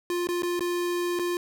square tone with dropouts, 350.8 Hz, F4, 8 cents sharp, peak -26 dBFS, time 0.1-1.37 s, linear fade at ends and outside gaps 1 ms, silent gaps 0.271-0.288 / 0.422-0.432 / 0.594-0.607 / 1.19-1.195 s, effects 10-bit

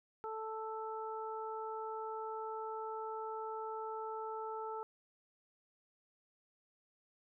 harmonic tone, 440 Hz, A4, in tune, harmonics 1 / 2 / 3, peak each -43 / -43 / -46 dBFS, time 0.24-4.83 s, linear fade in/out 0 ms, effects none

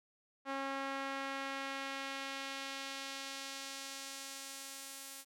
sawtooth tone with band-pass filter sweep, 272.4 Hz, C#4, 30 cents flat, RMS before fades -43 dBFS, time 0.45-5.25 s, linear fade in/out 50 ms, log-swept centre 1200 to 11000 Hz, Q 0.81, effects none

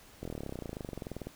slowing click train, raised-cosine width 2 ms, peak -25 dBFS, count 30, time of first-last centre 0.23-1.27 s, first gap 23 ms, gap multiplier 1.03, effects pink hiss -56 dBFS RMS until 1.35 s

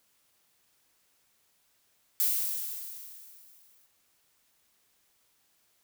violet noise with exponential decay, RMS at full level -25 dBFS, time 2.2-3.86 s, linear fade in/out 0 ms, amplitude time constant 360 ms, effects white hiss -70 dBFS RMS until 5.83 s

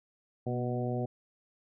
harmonic tone with a mistuned harmonic, 123.47 Hz, B2, in tune, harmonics 1 / 2 / 3 / 4 / 5 / 6, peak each -33 / -36 / -38 / -39 / -40 / -41 dBFS, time 0.46-1.06 s, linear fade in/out 10 ms, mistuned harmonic 2, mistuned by -33 cents, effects none

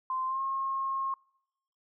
sine tone with pitch glide, 1040 to 1077.3 Hz, C6 to C#6, -11 to -50 cents, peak -29 dBFS, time 0.1-1.14 s, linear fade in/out 2 ms, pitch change +61 cents, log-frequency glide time 0.26-0.41 s, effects noise-tail reverb RT60 0.8 s tail -26 dB re dry

